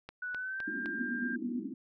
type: click train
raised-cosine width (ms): 0.3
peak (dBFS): -27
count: 4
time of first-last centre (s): 0.09-0.859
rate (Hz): 3.9
type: tone with pitch glide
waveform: sine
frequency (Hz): 1480 to 1595.4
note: F#6 to G6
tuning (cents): 0 to +30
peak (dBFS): -35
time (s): 0.22-1.36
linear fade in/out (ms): 5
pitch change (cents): +130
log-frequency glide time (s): 0.34-0.68
type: band-pass noise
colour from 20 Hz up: pink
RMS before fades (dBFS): -41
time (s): 0.67-1.74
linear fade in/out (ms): 5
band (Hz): 200 to 350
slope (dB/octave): 96
type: tone with tremolo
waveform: sine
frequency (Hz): 244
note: B3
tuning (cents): -21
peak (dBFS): -32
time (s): 0.99-1.6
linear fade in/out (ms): 5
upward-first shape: sine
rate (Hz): 9.1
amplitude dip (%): 70
effects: none